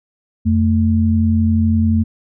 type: tone pair together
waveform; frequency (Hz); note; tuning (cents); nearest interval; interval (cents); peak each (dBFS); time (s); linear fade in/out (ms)
sine; 88.14 / 222.1; F2 / A3; +16 / +16; octave + major third; 1600; -14; 0.45-2.04; 20
effects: none